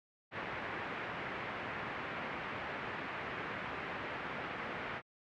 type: low-pass noise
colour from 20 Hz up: white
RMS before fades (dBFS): -41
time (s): 0.31-5.02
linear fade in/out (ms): 50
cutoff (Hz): 2200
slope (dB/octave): 24
effects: high-pass 80 Hz 12 dB/octave + MP3 96 kbps